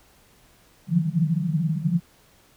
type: band-pass noise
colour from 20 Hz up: white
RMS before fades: -23 dBFS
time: 0.87-2.01 s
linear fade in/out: 50 ms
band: 150 to 180 Hz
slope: 96 dB/octave
effects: pink hiss -57 dBFS RMS until 2.56 s